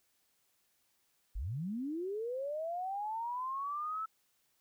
sine linear sweep, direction up, 36.87 to 1322 Hz, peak -35 dBFS, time 1.35-4.06 s, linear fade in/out 10 ms, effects white hiss -75 dBFS RMS until 4.6 s

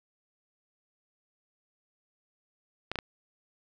clicks, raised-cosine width 0.3 ms, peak -16 dBFS, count 3, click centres 2.916 / 2.957 / 2.988 s, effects none

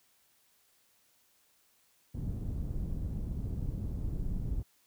pink low-pass noise, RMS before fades -35 dBFS, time 2.14-4.63 s, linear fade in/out 10 ms, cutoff 170 Hz, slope 12 dB/octave, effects white hiss -69 dBFS RMS until 4.86 s

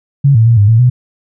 sine tone with pitch steps, 139.8 / 112.6 / 116.6 / 102.3 / 112.8 / 124.5 Hz, C#3 / A2 / A#2 / G#2 / A2 / B2, +15 / +40 / +1 / -26 / +44 / +14 cents, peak -4 dBFS, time 0.24-0.9 s, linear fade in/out 10 ms, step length 110 ms, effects none

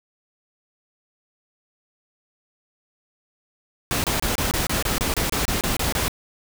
pink noise bursts, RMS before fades -23 dBFS, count 14, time 3.91-6.081 s, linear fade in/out 0 ms, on 130 ms, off 27 ms, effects none

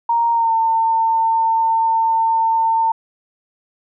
sine tone with pitch glide, 932.3 to 902.1 Hz, A#5 to A5, 0 to +43 cents, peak -13 dBFS, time 0.09-2.92 s, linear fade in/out 5 ms, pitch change -57 cents, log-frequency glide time 0.33-0.52 s, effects none

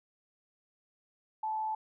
sine tone with frequency modulation, 870 Hz, A5, 20 cents flat, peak -31 dBFS, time 1.43-1.75 s, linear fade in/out 5 ms, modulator 84.9 Hz, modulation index 0.24, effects none

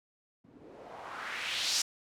blue noise with low-pass filter sweep, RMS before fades -37 dBFS, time 0.44-1.82 s, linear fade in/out 5 ms, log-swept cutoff 220 to 6100 Hz, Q 2.1, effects none

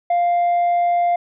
sine tone with tanh clipping, 698.5 Hz, F5, in tune, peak -15 dBFS, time 0.1-1.16 s, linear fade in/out 5 ms, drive 2 dB, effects none

